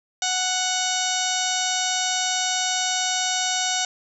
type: harmonic tone with a mistuned harmonic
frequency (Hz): 740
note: F#5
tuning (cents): 0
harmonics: 1 / 2 / 3 / 4 / 5 / 6 / 7 / 8 / 9 / 10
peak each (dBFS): -28 / -31 / -34 / -30 / -29 / -33 / -36 / -28 / -33 / -31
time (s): 0.22-3.85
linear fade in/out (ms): 2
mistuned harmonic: 8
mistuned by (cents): -19
effects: none